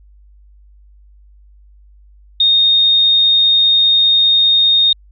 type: tone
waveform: sine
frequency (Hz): 3695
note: A#7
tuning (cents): -16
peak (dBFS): -8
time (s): 2.4-4.93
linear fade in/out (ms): 5
effects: added 50 Hz sine -42 dBFS peak until 5.11 s